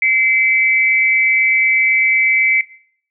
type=tone pair together; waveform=sine; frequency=2071 / 2299 Hz; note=C7 / D7; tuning=-18 / -37 cents; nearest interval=major second; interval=181 cents; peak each=-14 dBFS; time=0.02-2.61 s; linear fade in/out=2 ms; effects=noise-tail reverb RT60 0.6 s tail -19 dB re dry